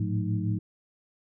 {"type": "tone cluster", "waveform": "sine", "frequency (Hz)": [107.1, 113.1, 177.8, 216.4, 311.6], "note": ["A2", "A2", "F3", "A3", "D#4"], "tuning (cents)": [-46, 48, 31, -29, 3], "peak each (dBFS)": [-28, -34, -31, -36, -36], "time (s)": [0, 0.59], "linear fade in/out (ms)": 5, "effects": []}